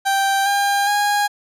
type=tone with pitch steps; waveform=30% pulse; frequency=784 / 802.3 / 821.1 Hz; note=G5 / G5 / G#5; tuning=0 / +40 / -20 cents; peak=-13 dBFS; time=0.05-1.28 s; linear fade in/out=20 ms; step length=410 ms; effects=resampled to 32000 Hz